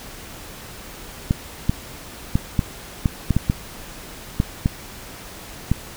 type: clicks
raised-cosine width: 5 ms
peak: -4 dBFS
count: 11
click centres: 1.309 / 1.695 / 2.355 / 2.592 / 3.058 / 3.307 / 3.366 / 3.499 / 4.401 / 4.659 / 5.716 s
effects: pink hiss -38 dBFS RMS until 5.96 s